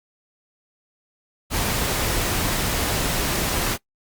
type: noise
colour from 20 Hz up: pink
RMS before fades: -23 dBFS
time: 1.5-3.78 s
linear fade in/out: 50 ms
effects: noise-tail reverb RT60 0.1 s tail -21 dB re dry + Opus 48 kbps